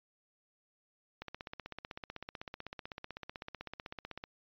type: click train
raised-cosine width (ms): 0.3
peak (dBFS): -26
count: 49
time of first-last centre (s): 1.22-4.239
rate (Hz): 15.9
effects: resampled to 11025 Hz